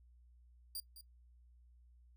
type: tone with echo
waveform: 10% pulse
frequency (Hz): 4767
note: D8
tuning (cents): +25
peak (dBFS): -34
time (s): 0.75-0.8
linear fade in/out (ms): 2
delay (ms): 210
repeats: 1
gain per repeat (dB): -12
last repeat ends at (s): 1.01
effects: noise-tail reverb RT60 0.1 s tail -19 dB re dry + added 60 Hz sine -61 dBFS peak until 2.16 s